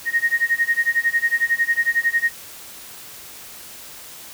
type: tone with tremolo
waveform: sine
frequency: 1864.7 Hz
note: A#6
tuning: in tune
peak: -13 dBFS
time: 0.05-2.32 s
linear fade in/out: 50 ms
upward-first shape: sine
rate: 11 Hz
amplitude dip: 95%
effects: white hiss -39 dBFS RMS until 4.33 s